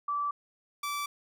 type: tone pair in turn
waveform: sine / sawtooth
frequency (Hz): 1160 / 1160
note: D6 / D6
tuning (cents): -22 / -22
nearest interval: unison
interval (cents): 0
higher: neither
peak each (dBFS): -28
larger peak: neither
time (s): 0.08-0.31 / 0.83-1.06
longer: neither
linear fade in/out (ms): 5
effects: none